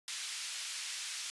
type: band-pass noise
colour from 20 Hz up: white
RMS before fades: -41 dBFS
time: 0.08-1.3 s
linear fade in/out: 0 ms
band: 2000 to 7000 Hz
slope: 12 dB/octave
effects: resampled to 24000 Hz